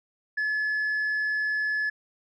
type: tone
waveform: sine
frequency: 1715 Hz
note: A6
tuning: 45 cents flat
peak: -22 dBFS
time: 0.37-1.9 s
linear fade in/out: 10 ms
effects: tanh soft clip ceiling -23 dBFS